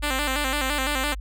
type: tone with vibrato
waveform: 5% pulse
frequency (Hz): 277.9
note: C#4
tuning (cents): +4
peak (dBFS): -12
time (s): 0.02-1.15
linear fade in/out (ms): 20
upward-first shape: square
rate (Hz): 5.9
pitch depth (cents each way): 100
effects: added 50 Hz sine -30 dBFS peak until 1.2 s